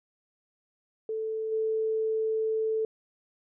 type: tone with level steps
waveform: sine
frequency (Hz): 440.2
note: A4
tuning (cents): +1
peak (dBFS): -29 / -25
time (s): 1.09-2.85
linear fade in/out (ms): 2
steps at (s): 1.51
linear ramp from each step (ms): 20
effects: none